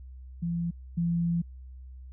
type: tone pair in turn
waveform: sine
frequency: 170.2 / 170.2 Hz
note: F3 / F3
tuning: -44 / -44 cents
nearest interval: unison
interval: 0 cents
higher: neither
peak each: -27 / -24 dBFS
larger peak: second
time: 0.42-0.71 / 0.97-1.42 s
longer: second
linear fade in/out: 10 ms
effects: added 64 Hz sine -42 dBFS peak until 2.12 s